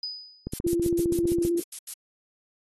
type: tone with exponential decay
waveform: sine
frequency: 4978 Hz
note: D#8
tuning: in tune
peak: -28 dBFS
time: 0.03-0.59 s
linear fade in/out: 2 ms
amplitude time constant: 120 ms
type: click train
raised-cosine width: 3 ms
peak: -18 dBFS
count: 16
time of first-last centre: 0.47-1.45 s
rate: 15.3 Hz
type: noise bursts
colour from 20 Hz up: violet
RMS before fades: -32 dBFS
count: 10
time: 0.52-1.94 s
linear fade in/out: 5 ms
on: 70 ms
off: 80 ms
type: tone with vibrato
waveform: sine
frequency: 342.1 Hz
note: F4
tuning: 36 cents flat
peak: -22 dBFS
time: 0.64-1.61 s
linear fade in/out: 10 ms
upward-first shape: square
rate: 15 Hz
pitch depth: 13 cents each way
effects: AAC 32 kbps